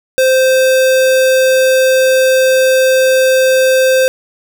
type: tone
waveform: square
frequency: 521 Hz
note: C5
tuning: 7 cents flat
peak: -8 dBFS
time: 0.18-4.08 s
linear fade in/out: 0 ms
effects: none